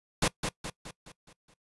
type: noise with echo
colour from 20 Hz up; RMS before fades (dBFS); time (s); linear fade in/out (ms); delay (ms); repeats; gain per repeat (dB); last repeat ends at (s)
pink; -25; 0.22-0.28; 5; 210; 6; -6; 1.54
effects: noise-tail reverb RT60 0.1 s tail -21 dB re dry + resampled to 24000 Hz